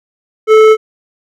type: tone with hard clipping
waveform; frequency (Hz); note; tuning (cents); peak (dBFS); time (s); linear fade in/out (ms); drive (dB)
triangle; 435.7; A4; -17; -4; 0.47-0.77; 50; 14
effects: none